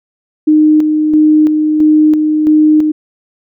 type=tone with tremolo; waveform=sine; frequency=306.8 Hz; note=D#4; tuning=24 cents flat; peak=-4 dBFS; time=0.47-2.92 s; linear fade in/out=10 ms; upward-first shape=square; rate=1.5 Hz; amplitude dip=40%; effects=none